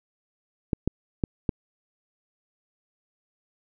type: clicks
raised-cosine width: 3 ms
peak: -10 dBFS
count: 4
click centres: 0.732 / 0.876 / 1.238 / 1.492 s
effects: none

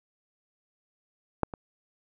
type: clicks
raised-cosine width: 1 ms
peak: -9 / -23 dBFS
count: 2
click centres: 1.433 / 1.538 s
effects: none

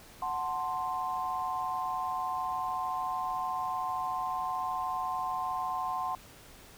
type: chord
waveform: sine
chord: F# diminished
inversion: none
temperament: equal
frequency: 740 / 880 / 1046.5 Hz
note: F#5 / A5 / C6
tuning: 0 / 0 / 0 cents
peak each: -35 / -38 / -33 dBFS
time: 0.22-6.15 s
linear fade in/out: 2 ms
effects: pink hiss -53 dBFS RMS until 6.77 s

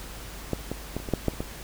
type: clicks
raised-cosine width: 2 ms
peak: -12 / -16 / -16 / -26 / -21 / -9 / -9 / -27 / -16 dBFS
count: 9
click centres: 0.533 / 0.716 / 0.966 / 1.001 / 1.088 / 1.137 / 1.283 / 1.336 / 1.405 s
effects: added 50 Hz sine -42 dBFS peak until 1.63 s + pink hiss -42 dBFS RMS until 1.63 s

